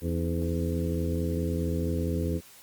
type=harmonic tone with a mistuned harmonic; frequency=84.5 Hz; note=E2; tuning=43 cents sharp; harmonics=1 / 2 / 3 / 4 / 5 / 6; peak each=-29 / -32 / -34 / -35 / -36 / -37 dBFS; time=0.01-2.41 s; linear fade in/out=50 ms; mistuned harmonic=4; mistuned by=-74 cents; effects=white hiss -52 dBFS RMS until 2.62 s + Opus 24 kbps